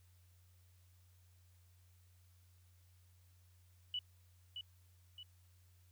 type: tone with echo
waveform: sine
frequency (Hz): 2960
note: F#7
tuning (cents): 0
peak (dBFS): -37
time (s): 3.94-3.99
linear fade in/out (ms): 2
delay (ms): 620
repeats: 2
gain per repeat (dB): -6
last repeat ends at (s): 5.23
effects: added 90 Hz sine -64 dBFS peak until 5.91 s + white hiss -75 dBFS RMS until 5.91 s